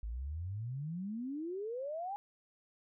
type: exponential sweep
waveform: sine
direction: up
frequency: 51.91 to 830.6 Hz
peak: -37 dBFS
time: 0.03-2.16 s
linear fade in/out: 0 ms
effects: none